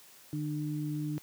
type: tone pair together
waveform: sine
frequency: 150.45 / 300.9 Hz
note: D3 / D4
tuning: +42 / +42 cents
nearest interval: octave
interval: 1200 cents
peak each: -33 / -35 dBFS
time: 0.33-1.18 s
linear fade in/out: 0 ms
effects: white hiss -56 dBFS RMS until 1.22 s + high-pass 100 Hz 12 dB/octave